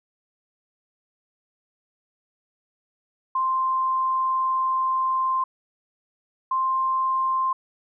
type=tone pair in turn; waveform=sine; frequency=1046.5 / 1050.4 Hz; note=C6 / C6; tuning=0 / +6 cents; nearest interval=unison; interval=6 cents; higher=second; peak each=-20 / -20 dBFS; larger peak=neither; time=3.35-5.44 / 6.51-7.53 s; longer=first; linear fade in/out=5 ms; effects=none